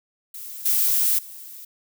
violet noise with level steps, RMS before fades -36 / -20 / -40 dBFS, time 0.34-1.65 s, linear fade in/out 5 ms, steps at 0.65 / 1.18 s, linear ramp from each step 10 ms, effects none

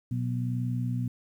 harmonic tone, 61.1 Hz, B1, 18 cents flat, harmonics 2 / 3 / 4, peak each -28 / -37 / -34 dBFS, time 0.11-1.08 s, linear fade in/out 5 ms, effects 10-bit

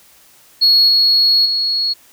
sine tone with level steps, 4333 Hz, C#8, 40 cents flat, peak -6 / -8 / -14 dBFS, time 0.61-1.94 s, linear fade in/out 20 ms, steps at 0.88 / 1.45 s, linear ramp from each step 10 ms, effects tanh soft clip ceiling -5 dBFS + white hiss -48 dBFS RMS until 2.12 s

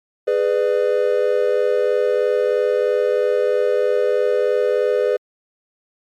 triangle chord, G# diminished, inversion none, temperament just, 415.3 / 498.4 / 598 Hz, G#4 / B4 / D5, 0 / +16 / +31 cents, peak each -17 / -16 / -20 dBFS, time 0.27-5.17 s, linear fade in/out 10 ms, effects MP3 96 kbps

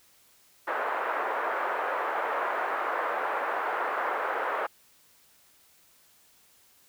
white band-pass noise, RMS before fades -30 dBFS, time 0.67-4.67 s, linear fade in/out 10 ms, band 450 to 1500 Hz, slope 24 dB/octave, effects white hiss -61 dBFS RMS until 6.88 s

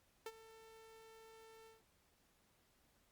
sawtooth tone with ADSR envelope, 446.1 Hz, A4, 24 cents sharp, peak -39 dBFS, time 0.26-1.83 s, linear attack 3 ms, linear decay 45 ms, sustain -16 dB, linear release 160 ms, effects pink hiss -75 dBFS RMS until 3.11 s + Opus 48 kbps

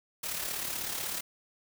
white noise with amplitude modulation, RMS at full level -33 dBFS, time 0.23-1.21 s, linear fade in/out 10 ms, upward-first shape sine, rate 36.2 Hz, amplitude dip 50%, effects none

